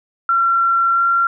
sine tone with pitch glide, 1363 to 1373.3 Hz, F6 to F6, -43 to -30 cents, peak -12 dBFS, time 0.29-1.27 s, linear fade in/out 2 ms, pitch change +13 cents, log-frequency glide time 0.93-1 s, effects none

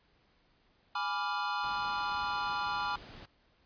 square chord, G# diminished seventh, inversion none, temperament equal, 830.6 / 987.8 / 1174.7 / 1396.9 Hz, G#5 / B5 / D6 / F6, 0 / 0 / 0 / 0 cents, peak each -38 / -38 / -38 / -38 dBFS, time 0.95-2.96 s, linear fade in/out 5 ms
pink noise, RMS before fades -50 dBFS, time 1.63-3.26 s, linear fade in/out 10 ms
effects pink hiss -69 dBFS RMS until 3.65 s + resampled to 11025 Hz

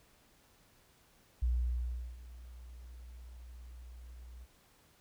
sine tone with ADSR envelope, 60.6 Hz, B1, 32 cents flat, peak -27 dBFS, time 1.42-4.47 s, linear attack 8 ms, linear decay 730 ms, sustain -20 dB, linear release 38 ms, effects pink hiss -66 dBFS RMS until 5 s

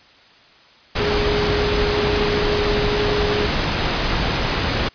sine tone in noise, 415.3 Hz, G#4, in tune, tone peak -20 dBFS, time 0.99-3.47 s, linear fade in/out 10 ms, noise pink, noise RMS -20 dBFS, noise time 0.95-4.89 s, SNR -3 dB, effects white hiss -49 dBFS RMS until 4.94 s + resampled to 11025 Hz

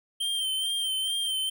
square tone with vibrato, 3136 Hz, G7, in tune, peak -27 dBFS, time 0.2-1.5 s, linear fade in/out 10 ms, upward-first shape sine, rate 2.3 Hz, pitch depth 35 cents each way, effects none

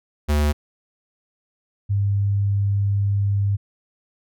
square / sine tone pair in turn, 74.2 / 100.31 Hz, D2 / G2, +18 / +40 cents, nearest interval perfect fourth, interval 522 cents, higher second, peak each -17 dBFS, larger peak neither, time 0.28-0.53 / 1.89-3.57 s, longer second, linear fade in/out 20 ms, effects none

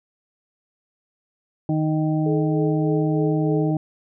harmonic tone, 155.56 Hz, D#3, in tune, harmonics 1 / 2 / 4 / 5, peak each -21 / -22 / -31 / -33 dBFS, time 1.69-3.77 s, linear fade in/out 2 ms
sine tone with tremolo, 430.6 Hz, A4, 37 cents flat, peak -22 dBFS, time 2.26-3.71 s, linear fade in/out 2 ms, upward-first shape sine, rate 3.3 Hz, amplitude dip 55%
effects none

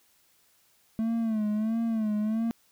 triangle tone with vibrato, 219.9 Hz, A3, 1 cent flat, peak -23 dBFS, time 0.99-2.51 s, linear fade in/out 0 ms, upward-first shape sine, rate 1.5 Hz, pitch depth 80 cents each way, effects white hiss -65 dBFS RMS until 2.71 s

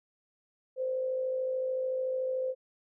sine tone with amplitude modulation, 517 Hz, C5, 21 cents flat, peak -27 dBFS, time 0.76-2.55 s, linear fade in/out 50 ms, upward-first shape sine, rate 53.6 Hz, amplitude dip 40%, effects none

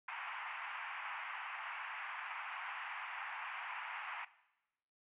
pink band-pass noise, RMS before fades -45 dBFS, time 0.08-4.25 s, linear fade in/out 5 ms, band 830 to 2700 Hz, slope 48 dB/octave, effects noise-tail reverb RT60 0.9 s tail -17 dB re dry + resampled to 8000 Hz

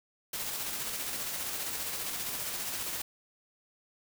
white noise with tremolo, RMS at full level -35 dBFS, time 0.33-3.02 s, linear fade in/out 5 ms, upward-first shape square, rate 15 Hz, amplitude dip 25%, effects none

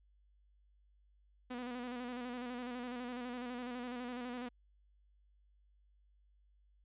sawtooth tone with vibrato, 246.3 Hz, B3, 5 cents flat, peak -37 dBFS, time 1.5-4.49 s, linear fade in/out 10 ms, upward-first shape square, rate 12 Hz, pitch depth 39 cents each way, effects added 50 Hz sine -66 dBFS peak until 6.84 s + resampled to 8000 Hz

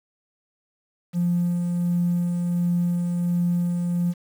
triangle tone with tremolo, 174.61 Hz, F3, in tune, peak -15 dBFS, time 1.13-4.14 s, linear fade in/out 50 ms, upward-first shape sine, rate 1.4 Hz, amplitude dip 40%, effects tanh soft clip ceiling -16 dBFS + 8-bit

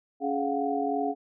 sine tone cluster, 280.3 / 419.7 / 705 / 748 Hz, C#4 / G#4 / F5 / F#5, +19 / +18 / +16 / +19 cents, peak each -30 / -31 / -30 / -33 dBFS, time 0.2-1.15 s, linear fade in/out 50 ms, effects none

